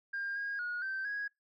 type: tone with pitch steps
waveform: sine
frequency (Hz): 1605 / 1631 / 1446 / 1556 / 1655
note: G6 / G#6 / F#6 / G6 / G#6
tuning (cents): +40 / -32 / -40 / -13 / -6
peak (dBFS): -33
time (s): 0.13-1.28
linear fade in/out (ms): 10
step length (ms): 230
effects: noise-tail reverb RT60 0.2 s tail -25 dB re dry + tanh soft clip ceiling -31 dBFS